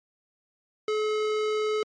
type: tone with hard clipping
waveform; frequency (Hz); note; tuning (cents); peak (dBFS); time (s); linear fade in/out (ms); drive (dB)
sine; 428.4; A4; -46; -26; 0.88-1.83; 2; 18
effects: MP3 48 kbps